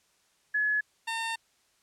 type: tone pair in turn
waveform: sine / 15% pulse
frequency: 1700 / 907.9 Hz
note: G#6 / A#5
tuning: +40 / -46 cents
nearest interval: major seventh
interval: 1086 cents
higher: first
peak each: -24 dBFS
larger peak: neither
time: 0.54-0.81 / 1.07-1.36 s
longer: second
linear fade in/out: 10 ms
effects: white hiss -68 dBFS RMS until 1.82 s + low-pass 9000 Hz 12 dB/octave